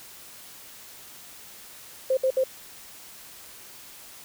sine tone bursts, 523.3 Hz, C5, in tune, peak -19 dBFS, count 3, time 2.1-2.439 s, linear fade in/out 5 ms, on 71 ms, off 63 ms, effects white hiss -46 dBFS RMS until 4.24 s

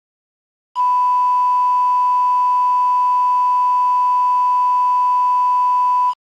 sine tone with quantisation, 994 Hz, B5, 11 cents sharp, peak -12 dBFS, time 0.75-6.14 s, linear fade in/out 50 ms, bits 5, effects low-pass 4000 Hz 12 dB/octave + Opus 48 kbps

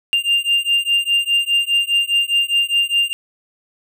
triangle beating tone pair, 2794 / 2798.9 Hz, F7 / F7, 0 / +3 cents, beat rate 4.9 Hz, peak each -16 dBFS, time 0.13-3.13 s, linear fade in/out 0 ms, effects none

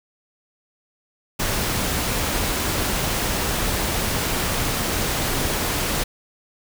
pink noise, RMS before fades -23 dBFS, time 1.39-6.04 s, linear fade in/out 10 ms, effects none

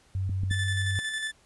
sine tone with pitch glide, 94.9 to 96.06 Hz, F#2 to G2, +44 to -35 cents, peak -26 dBFS, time 0.15-0.99 s, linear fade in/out 0 ms, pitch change +21 cents, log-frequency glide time 0.49-0.63 s
clicks, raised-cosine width 5 ms, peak -22 dBFS, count 3, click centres 0.295 / 0.435 / 0.511 s
30% pulse tone with tremolo, 1752 Hz, A6, 8 cents flat, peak -26 dBFS, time 0.5-1.32 s, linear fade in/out 20 ms, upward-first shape square, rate 11 Hz, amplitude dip 35%
effects pink hiss -61 dBFS RMS until 1.45 s + resampled to 24000 Hz

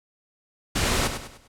pink noise with echo, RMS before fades -23 dBFS, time 0.75-1.08 s, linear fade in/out 10 ms, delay 100 ms, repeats 4, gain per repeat -8 dB, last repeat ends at 1.48 s, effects low-pass 10000 Hz 12 dB/octave

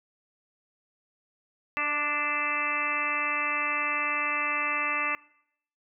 harmonic tone with a mistuned harmonic, 293.7 Hz, D4, in tune, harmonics 1 / 2 / 3 / 4 / 5 / 6 / 7 / 8 / 9, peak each -42 / -41 / -40 / -31 / -40 / -37 / -31 / -38 / -31 dBFS, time 1.77-5.15 s, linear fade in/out 0 ms, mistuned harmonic 2, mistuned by +29 cents, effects noise-tail reverb RT60 0.7 s tail -22 dB re dry

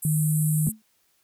pink band-pass noise, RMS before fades -32 dBFS, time 0.02-0.72 s, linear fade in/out 10 ms, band 8000 to 13000 Hz, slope 96 dB/octave
sine tone, 154.2 Hz, D#3, 15 cents flat, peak -20 dBFS, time 0.05-0.69 s, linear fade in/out 2 ms
sine tone with exponential decay, 218.3 Hz, A3, 13 cents flat, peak -22 dBFS, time 0.67-0.82 s, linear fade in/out 0 ms, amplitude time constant 31 ms
effects white hiss -67 dBFS RMS until 1.23 s

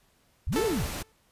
sine linear two-way sweep, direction up then down, 38.93 to 487.7 to 38.93 Hz, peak -26 dBFS, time 0.47-0.86 s, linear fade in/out 0 ms, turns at 0.64 s
pink noise, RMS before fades -35 dBFS, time 0.52-1.03 s, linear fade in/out 10 ms
sawtooth tone with exponential decay, 440 Hz, A4, in tune, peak -21 dBFS, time 0.56-1.12 s, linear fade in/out 1 ms, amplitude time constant 120 ms
effects pink hiss -66 dBFS RMS until 1.31 s + resampled to 32000 Hz

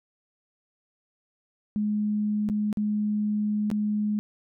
sine tone with dropouts, 210 Hz, G#3, 19 cents sharp, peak -23 dBFS, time 1.76-4.19 s, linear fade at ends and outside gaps 0 ms, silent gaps 2.489-2.498 / 2.728-2.772 / 3.702-3.714 s, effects none

